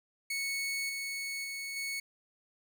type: tone with level steps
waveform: sawtooth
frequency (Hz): 2211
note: C#7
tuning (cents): -5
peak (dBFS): -29 / -32 / -34 / -31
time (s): 0.3-2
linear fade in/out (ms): 5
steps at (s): 0.89 / 1.44 / 1.76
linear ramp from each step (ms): 5
effects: none